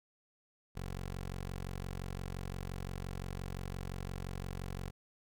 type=tone; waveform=15% pulse; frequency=45.78 Hz; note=F#1; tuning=18 cents flat; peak=-33 dBFS; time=0.75-4.91 s; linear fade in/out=20 ms; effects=none